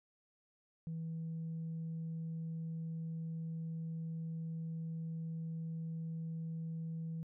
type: tone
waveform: sine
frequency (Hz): 162.9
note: E3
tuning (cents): -20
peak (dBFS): -37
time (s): 0.87-7.23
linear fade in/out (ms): 0
effects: tanh soft clip ceiling -36 dBFS